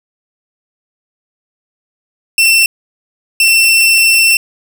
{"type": "tone pair in turn", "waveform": "sawtooth", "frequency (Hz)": [2694, 2694], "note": ["E7", "E7"], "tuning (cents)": [37, 37], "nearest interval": "unison", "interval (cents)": 0, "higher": "neither", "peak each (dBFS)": -3, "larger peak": "neither", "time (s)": [[2.38, 2.66], [3.4, 4.37]], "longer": "second", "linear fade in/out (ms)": 2, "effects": []}